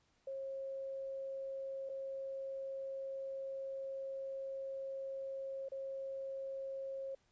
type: tone with dropouts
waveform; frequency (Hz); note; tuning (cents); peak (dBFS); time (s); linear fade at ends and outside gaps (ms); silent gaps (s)
sine; 540; C#5; -45; -40; 0.27-7.15; 5; 1.892-1.896 / 5.687-5.718
effects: pink hiss -75 dBFS RMS until 7.31 s + resampled to 16000 Hz